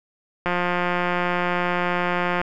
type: click train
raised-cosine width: 0.5 ms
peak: -8 dBFS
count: 347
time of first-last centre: 0.46-2.415 s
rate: 177 Hz
effects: none